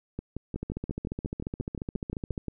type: two click trains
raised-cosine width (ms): 3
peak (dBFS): -20 / -20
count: 14 / 27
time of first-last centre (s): 0.19-2.483 / 0.56-2.378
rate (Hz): 5.67 / 14.3
effects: none